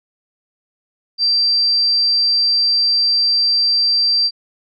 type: tone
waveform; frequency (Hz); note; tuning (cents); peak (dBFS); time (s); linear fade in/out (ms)
sine; 4700; D8; +1; -12; 1.18-4.31; 50
effects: none